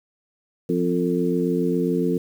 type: harmonic tone with a mistuned harmonic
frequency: 87.31 Hz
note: F2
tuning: in tune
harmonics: 2 / 3 / 4 / 5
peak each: -24 / -24 / -25 / -25 dBFS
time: 0.69-2.18 s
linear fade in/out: 5 ms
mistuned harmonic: 5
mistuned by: +40 cents
effects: 8-bit